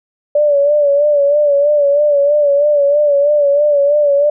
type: tone with vibrato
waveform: sine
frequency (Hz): 579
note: D5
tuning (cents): -25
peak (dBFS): -8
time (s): 0.35-4.3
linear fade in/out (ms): 5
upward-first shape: sine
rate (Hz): 3.1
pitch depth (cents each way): 54
effects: none